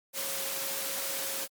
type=tone in noise; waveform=sine; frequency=545 Hz; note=C#5; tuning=29 cents flat; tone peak=-43 dBFS; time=0.13-1.48 s; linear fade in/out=50 ms; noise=white; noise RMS=-34 dBFS; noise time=0.13-1.48 s; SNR=-12 dB; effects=high-pass 200 Hz 12 dB/octave + Opus 48 kbps